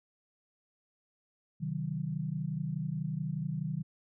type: chord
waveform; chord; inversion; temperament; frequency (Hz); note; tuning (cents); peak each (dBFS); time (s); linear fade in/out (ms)
sine; C diminished; none; equal with one note detuned; 130.81 / 155.56 / 187.25; C3 / Eb3 / Gb3; 0 / 0 / +21; -39 / -34 / -38; 1.6-3.83; 20
effects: none